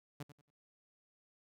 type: tone with echo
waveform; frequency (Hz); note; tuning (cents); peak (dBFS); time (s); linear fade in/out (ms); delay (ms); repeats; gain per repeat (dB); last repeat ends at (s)
sawtooth; 145; D3; -22; -38; 0.2-0.23; 5; 92; 3; -12; 0.506
effects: none